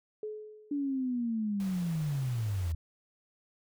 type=tone with exponential decay; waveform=sine; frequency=427.3 Hz; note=G#4; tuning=49 cents sharp; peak=-33 dBFS; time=0.23-1.06 s; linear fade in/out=2 ms; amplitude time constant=180 ms
type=linear sweep; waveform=sine; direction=down; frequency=291.5 to 77.78 Hz; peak=-29 dBFS; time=0.71-2.75 s; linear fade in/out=5 ms
type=noise; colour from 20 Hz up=pink; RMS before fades=-49 dBFS; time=1.6-2.72 s; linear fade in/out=0 ms
effects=none